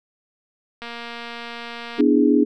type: click train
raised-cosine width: 0.3 ms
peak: -18 dBFS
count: 280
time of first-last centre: 0.82-2.007 s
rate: 235 Hz
type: chord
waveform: sine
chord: E dominant seventh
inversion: second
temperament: equal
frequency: 246.9 / 293.7 / 329.6 / 415.3 Hz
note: B3 / D4 / E4 / G#4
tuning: 0 / 0 / 0 / 0 cents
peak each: -18 / -16 / -22 / -20 dBFS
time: 1.98-2.45 s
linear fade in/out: 20 ms
effects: none